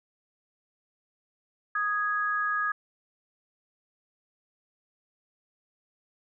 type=tone pair together; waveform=sine; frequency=1244.5 / 1661.2 Hz; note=D#6 / G#6; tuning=0 / 0 cents; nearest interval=perfect fourth; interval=500 cents; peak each=-28 dBFS; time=1.75-2.72 s; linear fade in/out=5 ms; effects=none